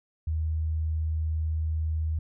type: tone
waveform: sine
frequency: 79 Hz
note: D#2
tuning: 27 cents sharp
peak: -25 dBFS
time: 0.27-2.19 s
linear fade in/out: 5 ms
effects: none